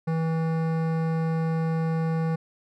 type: tone with hard clipping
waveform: sine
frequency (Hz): 162.3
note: E3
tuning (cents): -27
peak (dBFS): -25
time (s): 0.07-2.36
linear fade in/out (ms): 10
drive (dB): 16
effects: none